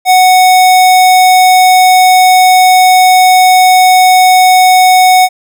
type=tone; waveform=square; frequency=740 Hz; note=F#5; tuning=in tune; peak=-3 dBFS; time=0.05-5.29 s; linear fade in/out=50 ms; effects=none